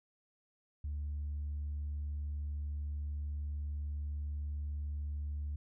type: tone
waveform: sine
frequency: 73.4 Hz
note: D2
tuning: in tune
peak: -34 dBFS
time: 0.84-5.56 s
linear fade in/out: 5 ms
effects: tanh soft clip ceiling -33 dBFS